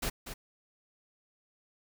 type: noise with echo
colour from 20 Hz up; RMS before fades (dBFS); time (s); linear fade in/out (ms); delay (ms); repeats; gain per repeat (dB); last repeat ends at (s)
pink; -33; 0.02-0.1; 10; 240; 1; -9; 0.34
effects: none